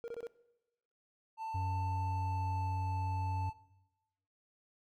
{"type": "tone bursts", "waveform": "triangle", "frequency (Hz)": 467.7, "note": "A#4", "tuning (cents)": 6, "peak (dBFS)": -37, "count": 4, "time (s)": [0.04, 0.269], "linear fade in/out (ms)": 0, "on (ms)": 40, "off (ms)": 23}
{"type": "tone with pitch glide", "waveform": "triangle", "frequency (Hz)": [889, 879.8], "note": ["A5", "A5"], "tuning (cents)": [18, 0], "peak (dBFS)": -36, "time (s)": [1.37, 3.54], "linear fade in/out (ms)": 50, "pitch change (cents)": -18, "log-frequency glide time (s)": [1.79, 2.82]}
{"type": "tone", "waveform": "triangle", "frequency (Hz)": 93.7, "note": "F#2", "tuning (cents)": 22, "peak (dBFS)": -32, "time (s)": [1.54, 3.5], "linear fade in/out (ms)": 10}
{"effects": ["noise-tail reverb RT60 1.0 s tail -19 dB re dry"]}